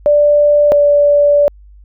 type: tone pair in turn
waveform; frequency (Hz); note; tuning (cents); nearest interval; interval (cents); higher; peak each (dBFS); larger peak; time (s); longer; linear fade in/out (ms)
sine; 587.3 / 580.2; D5 / D5; 0 / -21; unison; 21; first; -6; neither; 0.06-0.72 / 0.72-1.48; second; 0
effects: added 50 Hz sine -37 dBFS peak until 1.84 s